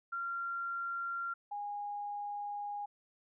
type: tone pair in turn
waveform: sine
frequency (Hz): 1380 / 820.6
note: F6 / G#5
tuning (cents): -21 / -21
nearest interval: major sixth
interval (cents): 900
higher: first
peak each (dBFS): -35 / -37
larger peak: first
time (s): 0.12-1.34 / 1.51-2.86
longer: second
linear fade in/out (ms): 10
effects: none